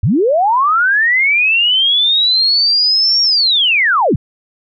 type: linear two-way sweep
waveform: sine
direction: up then down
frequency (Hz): 73.3 to 5588 to 73.3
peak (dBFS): -9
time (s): 0.03-4.16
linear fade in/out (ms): 5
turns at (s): 3.22
effects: none